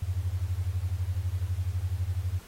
sine beating tone pair, 84.5 / 96.5 Hz, E2 / G2, +43 / -27 cents, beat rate 12 Hz, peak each -30 dBFS, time 0.02-2.4 s, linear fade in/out 5 ms, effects pink hiss -52 dBFS RMS until 2.47 s + AAC 48 kbps

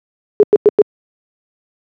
sine tone bursts, 417.1 Hz, G#4, 7 cents sharp, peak -3 dBFS, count 4, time 0.4-0.817 s, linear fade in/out 0 ms, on 30 ms, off 99 ms, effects high-pass 200 Hz 12 dB/octave

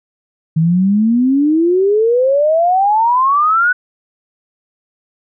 sine exponential sweep, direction up, 156.1 to 1502 Hz, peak -9 dBFS, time 0.56-3.73 s, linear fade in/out 10 ms, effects none

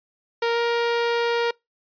sawtooth tone with pitch glide, 466.2 to 470 Hz, A#4 to A#4, 0 to +14 cents, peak -16 dBFS, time 0.42-1.51 s, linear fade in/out 5 ms, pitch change +14 cents, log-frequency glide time 0.53-0.58 s, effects noise-tail reverb RT60 0.2 s tail -26 dB re dry + resampled to 11025 Hz

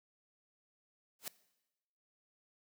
white noise with exponential growth, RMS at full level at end -36 dBFS, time 1.19-1.28 s, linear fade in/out 2 ms, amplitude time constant 18 ms, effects noise-tail reverb RT60 1.0 s tail -19 dB re dry + high-pass 150 Hz 12 dB/octave

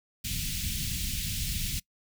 pink band-stop noise, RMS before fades -32 dBFS, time 0.24-1.8 s, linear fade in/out 10 ms, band 190 to 2600 Hz, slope 24 dB/octave, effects noise-tail reverb RT60 0.1 s tail -23 dB re dry

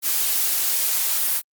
blue noise with high-pass filter sweep, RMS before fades -21 dBFS, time 0.02-1.42 s, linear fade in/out 50 ms, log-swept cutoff 250 to 650 Hz, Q 1.3, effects Opus 48 kbps

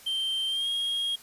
triangle tone with pitch glide, 3136 to 3262 Hz, G7 to G#7, 0 to -32 cents, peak -25 dBFS, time 0.06-1.16 s, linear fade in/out 10 ms, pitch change +68 cents, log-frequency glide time 0.48-0.68 s, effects white hiss -51 dBFS RMS until 1.22 s + resampled to 32000 Hz

